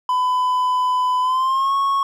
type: tone with pitch glide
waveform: triangle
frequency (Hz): 1004 to 1101.2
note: B5 to C#6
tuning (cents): +28 to -12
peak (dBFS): -14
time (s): 0.09-2.03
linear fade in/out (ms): 2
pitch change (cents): +160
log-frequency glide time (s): 1.21-1.74
effects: none